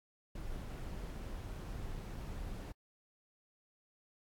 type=noise; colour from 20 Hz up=brown; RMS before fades=-43 dBFS; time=0.35-2.72 s; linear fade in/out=5 ms; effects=AAC 64 kbps